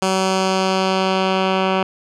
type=tone with low-pass filter sweep; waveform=10% pulse; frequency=189.4 Hz; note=F#3; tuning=41 cents sharp; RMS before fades=-18 dBFS; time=0.02-1.83 s; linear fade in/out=2 ms; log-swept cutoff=7800 to 2600 Hz; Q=1.3; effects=none